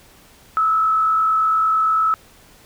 sine tone with frequency modulation, 1300 Hz, E6, 24 cents flat, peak -14 dBFS, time 0.57-2.14 s, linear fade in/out 0 ms, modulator 48.8 Hz, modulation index 0.5, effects pink hiss -49 dBFS RMS until 2.65 s

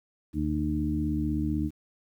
harmonic tone with a mistuned harmonic, 75.9 Hz, D#2, 42 cents flat, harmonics 1 / 2 / 3 / 4, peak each -31 / -33 / -32 / -29 dBFS, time 0.33-1.71 s, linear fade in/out 50 ms, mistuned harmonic 1, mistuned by +17 cents, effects 10-bit

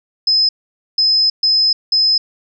sine tone bursts at uneven times, 5100 Hz, D#8, 42 cents sharp, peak -10 dBFS, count 4, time 0.27-0.49 / 0.98-1.3 / 1.43-1.73 / 1.92-2.18 s, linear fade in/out 5 ms, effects none

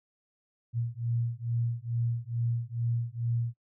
sine beating tone pair, 116.54 / 118.84 Hz, A#2 / A#2, 0 / +34 cents, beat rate 2.3 Hz, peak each -31 dBFS, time 0.73-3.54 s, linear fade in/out 50 ms, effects noise-tail reverb RT60 0.1 s tail -25 dB re dry

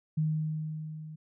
sine tone with level ramp, 155.56 Hz, D#3, in tune, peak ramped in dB -24 to -41 dBFS, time 0.17-1.16 s, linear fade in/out 10 ms, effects none

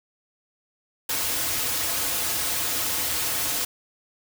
white noise with comb filter, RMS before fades -26 dBFS, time 1.09-3.65 s, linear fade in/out 5 ms, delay 5.1 ms, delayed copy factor -0.8, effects none

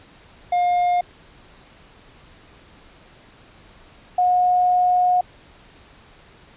triangle / sine tone pair in turn, 711 / 723.4 Hz, F5 / F#5, +31 / -39 cents, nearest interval unison, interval 30 cents, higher second, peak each -14 dBFS, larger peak neither, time 0.52-1.01 / 4.18-5.21 s, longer second, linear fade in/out 5 ms, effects pink hiss -49 dBFS RMS until 6.56 s + resampled to 8000 Hz

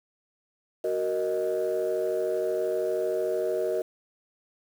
sine chord, D# minor, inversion first, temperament equal with one note detuned, 373.2 / 466.2 / 622.3 Hz, F#4 / A#4 / D#5, +15 / 0 / 0 cents, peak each -28 dBFS, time 0.84-3.82 s, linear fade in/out 5 ms, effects tanh soft clip ceiling -19 dBFS + 8-bit

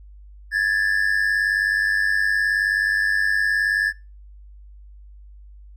triangle tone pair together, 1667 / 1766.1 Hz, G#6 / A6, +6 / +6 cents, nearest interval minor second, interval 100 cents, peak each -19 dBFS, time 0.51-3.93 s, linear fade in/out 50 ms, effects noise-tail reverb RT60 0.3 s tail -24 dB re dry + added 50 Hz sine -41 dBFS peak until 5.76 s

